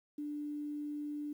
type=tone with quantisation; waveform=sine; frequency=295 Hz; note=D4; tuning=8 cents sharp; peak=-37 dBFS; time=0.18-1.33 s; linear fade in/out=5 ms; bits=11; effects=none